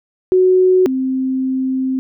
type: tone pair in turn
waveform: sine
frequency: 370 / 261.6 Hz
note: F#4 / C4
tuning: 0 / 0 cents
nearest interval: tritone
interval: 600 cents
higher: first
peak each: -8 / -15 dBFS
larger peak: first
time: 0.32-0.86 / 0.86-1.99 s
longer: second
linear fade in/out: 0 ms
effects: none